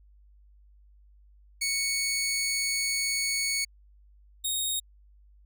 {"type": "tone pair in turn", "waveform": "15% pulse", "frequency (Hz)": [2221, 3735], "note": ["C#7", "A#7"], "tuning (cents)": [3, 3], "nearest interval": "major sixth", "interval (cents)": 900, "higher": "second", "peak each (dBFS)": -20, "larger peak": "neither", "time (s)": [[1.61, 3.65], [4.44, 4.8]], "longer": "first", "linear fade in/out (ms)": 10, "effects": ["added 50 Hz sine -54 dBFS peak until 5.45 s"]}